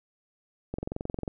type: click train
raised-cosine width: 2 ms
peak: -19 dBFS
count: 13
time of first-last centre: 0.74-1.278 s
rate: 22.3 Hz
effects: none